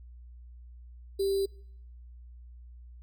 sine tone with sample-and-hold, 392 Hz, G4, in tune, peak -25 dBFS, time 1.19-1.46 s, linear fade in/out 10 ms, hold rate 4410 Hz, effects noise-tail reverb RT60 0.7 s tail -25 dB re dry + added 60 Hz sine -46 dBFS peak until 3.02 s

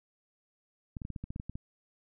clicks, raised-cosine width 5 ms, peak -26 dBFS, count 11, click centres 0.968 / 1.018 / 1.051 / 1.103 / 1.162 / 1.24 / 1.305 / 1.361 / 1.399 / 1.496 / 1.555 s, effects none

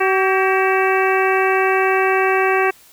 harmonic tone with a mistuned harmonic, 380.5 Hz, F#4, 48 cents sharp, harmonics 1 / 2 / 3 / 4 / 5 / 6 / 7, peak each -17 / -20 / -22 / -23 / -24 / -25 / -25 dBFS, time 0-2.71 s, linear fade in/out 10 ms, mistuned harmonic 4, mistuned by +63 cents, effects white hiss -48 dBFS RMS until 2.92 s

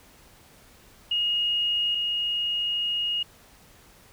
sine tone pair in turn, 2867 / 2867 Hz, F7 / F7, +45 / +45 cents, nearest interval unison, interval 0 cents, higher neither, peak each -22 / -24 dBFS, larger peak first, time 1.11-1.95 / 1.95-3.23 s, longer second, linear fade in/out 5 ms, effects pink hiss -54 dBFS RMS until 4.12 s

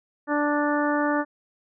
harmonic tone, 293.7 Hz, D4, in tune, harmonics 1 / 2 / 3 / 4 / 5 / 6, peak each -24 / -27 / -29 / -30 / -31 / -32 dBFS, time 0.27-1.25 s, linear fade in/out 50 ms, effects none

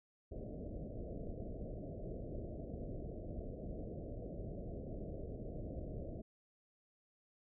pink low-pass noise, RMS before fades -45 dBFS, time 0.31-6.22 s, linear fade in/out 10 ms, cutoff 670 Hz, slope 96 dB/octave, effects none

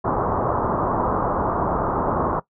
white low-pass noise, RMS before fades -22 dBFS, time 0.04-2.4 s, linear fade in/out 10 ms, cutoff 1200 Hz, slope 48 dB/octave, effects noise-tail reverb RT60 0.1 s tail -18 dB re dry

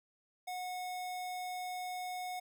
square tone, 730 Hz, F#5, 24 cents flat, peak -39 dBFS, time 0.47-2.4 s, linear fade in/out 10 ms, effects none

